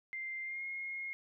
sine tone with pitch glide, 2093 to 2149 Hz, C7 to C7, 0 to +46 cents, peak -38 dBFS, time 0.13-1.13 s, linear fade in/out 0 ms, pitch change +46 cents, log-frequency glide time 0.43-0.64 s, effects none

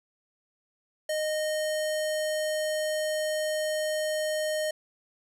square tone with low-pass filter, 617 Hz, D#5, 15 cents flat, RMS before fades -29 dBFS, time 1.09-4.71 s, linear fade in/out 5 ms, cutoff 11000 Hz, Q 1.4, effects 10-bit

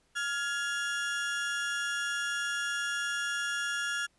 35% pulse tone pair together, 1404.2 / 1681 Hz, F6 / G#6, +9 / +20 cents, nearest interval minor third, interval 311 cents, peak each -31 / -32 dBFS, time 0.15-4.07 s, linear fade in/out 20 ms, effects pink hiss -70 dBFS RMS until 4.18 s + resampled to 24000 Hz

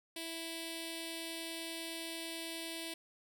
5% pulse tone with notch filter, 329.6 Hz, E4, in tune, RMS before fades -43 dBFS, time 0.16-2.94 s, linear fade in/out 5 ms, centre 1300 Hz, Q 0.57, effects 11-bit

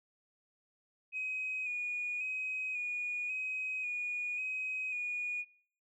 sine tone with vibrato, 2489 Hz, D#7, in tune, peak -33 dBFS, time 1.12-5.45 s, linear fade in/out 50 ms, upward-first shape square, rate 0.92 Hz, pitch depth 26 cents each way, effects noise-tail reverb RT60 0.6 s tail -24 dB re dry + tanh soft clip ceiling -29 dBFS

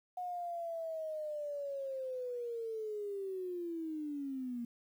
sine linear sweep, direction down, 728 to 233.1 Hz, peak -37 dBFS, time 0.17-4.65 s, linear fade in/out 5 ms, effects 11-bit

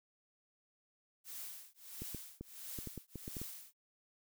blue noise with tremolo, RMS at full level -45 dBFS, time 1.24-3.74 s, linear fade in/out 50 ms, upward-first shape triangle, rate 1.5 Hz, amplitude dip 100%
clicks, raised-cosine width 3 ms, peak -31 dBFS, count 10, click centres 2.02 / 2.147 / 2.41 / 2.788 / 2.873 / 2.977 / 3.157 / 3.279 / 3.368 / 3.416 s
effects none

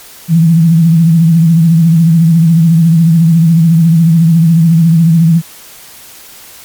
sine tone with vibrato, 164.81 Hz, E3, in tune, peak -3 dBFS, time 0.28-5.42 s, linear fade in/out 50 ms, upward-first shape triangle, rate 14 Hz, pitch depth 84 cents each way, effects white hiss -34 dBFS RMS until 6.64 s + MP3 96 kbps

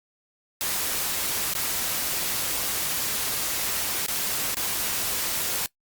white noise with dropouts, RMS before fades -27 dBFS, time 0.61-5.66 s, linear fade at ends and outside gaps 0 ms, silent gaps 1.536-1.551 / 4.063-4.083 / 4.545-4.569 s, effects noise-tail reverb RT60 0.1 s tail -21 dB re dry + Opus 48 kbps

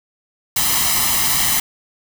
white noise with comb filter, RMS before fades -17 dBFS, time 0.56-1.6 s, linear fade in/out 5 ms, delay 0.99 ms, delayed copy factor +0.7, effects none

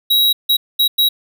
square tone bursts at uneven times, 3853 Hz, B7, 44 cents flat, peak -11 dBFS, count 4, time 0.1-0.33 / 0.49-0.57 / 0.79-0.88 / 0.98-1.09 s, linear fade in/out 10 ms, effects none

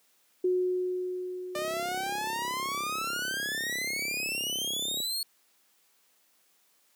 sine tone with exponential decay, 364.8 Hz, F#4, 24 cents flat, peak -22 dBFS, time 0.44-3.62 s, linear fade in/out 5 ms, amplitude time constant 690 ms
sawtooth exponential sweep, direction up, 594 to 4385 Hz, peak -27 dBFS, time 1.55-5.23 s, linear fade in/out 2 ms
click train, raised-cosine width 2 ms, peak -27 dBFS, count 117, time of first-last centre 1.56-5.002 s, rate 33.7 Hz
effects white hiss -67 dBFS RMS until 6.95 s + high-pass 200 Hz 12 dB/octave

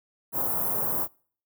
white band-stop noise, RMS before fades -27 dBFS, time 0.32-1.08 s, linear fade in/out 50 ms, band 1100 to 13000 Hz, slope 24 dB/octave, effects noise-tail reverb RT60 0.5 s tail -26 dB re dry + high-pass 80 Hz 12 dB/octave

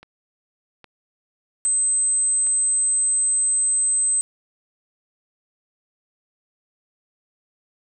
click train, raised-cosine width 0.3 ms, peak -27 dBFS, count 4, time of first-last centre 0.03-2.469 s, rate 1.23 Hz
sine tone, 8200 Hz, C9, 36 cents flat, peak -17 dBFS, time 1.65-4.21 s, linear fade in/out 0 ms
effects none

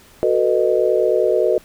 sine chord, B dominant seventh, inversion second, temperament just, 370.4 / 444.5 / 493.9 / 617.4 Hz, F#4 / A4 / B4 / D#5, +2 / +18 / 0 / -14 cents, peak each -19 dBFS, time 0.23-1.58 s, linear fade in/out 0 ms, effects pink hiss -48 dBFS RMS until 1.64 s

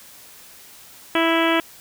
harmonic tone, 329.6 Hz, E4, in tune, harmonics 1 / 2 / 3 / 4 / 5 / 6 / 7 / 8 / 9 / 10, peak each -20 / -23 / -25 / -26 / -27 / -28 / -28 / -29 / -30 / -30 dBFS, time 1.15-1.6 s, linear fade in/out 2 ms, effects white hiss -45 dBFS RMS until 1.8 s

